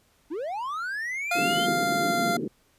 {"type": "linear sweep", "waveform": "triangle", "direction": "up", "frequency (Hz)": [275.1, 3194], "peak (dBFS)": -27, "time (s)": [0.3, 1.67], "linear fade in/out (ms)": 20}
{"type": "tone with pitch glide", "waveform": "25% pulse", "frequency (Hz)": [698.5, 693.3], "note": ["F5", "F5"], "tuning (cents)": [0, -13], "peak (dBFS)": -20, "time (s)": [1.31, 2.37], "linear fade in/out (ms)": 5, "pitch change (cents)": -13, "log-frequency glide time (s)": [1.71, 2.13]}
{"type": "band-pass noise", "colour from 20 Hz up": "white", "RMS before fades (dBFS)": -30, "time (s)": [1.35, 2.48], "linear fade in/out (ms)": 5, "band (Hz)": [150, 420], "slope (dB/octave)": 48}
{"effects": ["pink hiss -64 dBFS RMS until 2.78 s", "resampled to 32000 Hz"]}